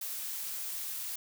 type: noise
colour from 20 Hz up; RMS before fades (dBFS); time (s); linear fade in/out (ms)
blue; -38; 0.01-1.16; 5
effects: none